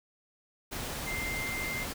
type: tone in noise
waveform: sine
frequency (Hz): 2093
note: C7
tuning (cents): 0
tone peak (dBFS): -34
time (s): 1.06-1.85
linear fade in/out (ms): 20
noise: pink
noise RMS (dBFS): -37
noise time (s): 0.71-1.94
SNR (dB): 0
effects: none